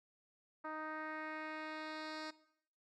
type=tone with low-pass filter sweep; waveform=10% pulse; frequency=311.1 Hz; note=D#4; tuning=in tune; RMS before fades=-45 dBFS; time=0.64-2.31 s; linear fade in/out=10 ms; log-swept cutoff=1300 to 5100 Hz; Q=1.8; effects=noise-tail reverb RT60 0.7 s tail -18 dB re dry